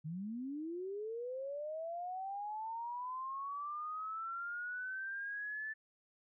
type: linear sweep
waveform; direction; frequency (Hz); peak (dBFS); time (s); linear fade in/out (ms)
sine; up; 146.83 to 1760; -39; 0.04-5.74; 20
effects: none